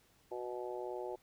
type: harmonic tone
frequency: 122.9 Hz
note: B2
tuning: 8 cents flat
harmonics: 3 / 4 / 5 / 6 / 7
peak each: -42 / -45 / -46 / -51 / -47 dBFS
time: 0.31-1.16 s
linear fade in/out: 10 ms
effects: pink hiss -69 dBFS RMS until 1.22 s